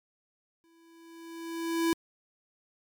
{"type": "tone with exponential growth", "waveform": "square", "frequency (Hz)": 331.8, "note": "E4", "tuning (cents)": 11, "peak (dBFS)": -23, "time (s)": [0.64, 1.93], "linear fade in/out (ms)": 0, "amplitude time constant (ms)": 280, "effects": ["MP3 96 kbps"]}